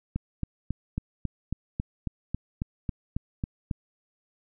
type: click train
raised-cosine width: 5 ms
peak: -16 dBFS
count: 14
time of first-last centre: 0.16-3.712 s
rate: 3.66 Hz
effects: none